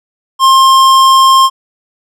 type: tone with hard clipping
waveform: sine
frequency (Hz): 1062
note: C6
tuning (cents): +25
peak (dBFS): -5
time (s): 0.39-1.5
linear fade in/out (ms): 50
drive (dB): 15
effects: none